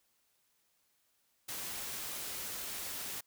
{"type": "noise", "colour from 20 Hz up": "white", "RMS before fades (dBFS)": -41, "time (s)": [1.48, 3.21], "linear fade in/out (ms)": 10, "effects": ["white hiss -75 dBFS RMS until 3.26 s"]}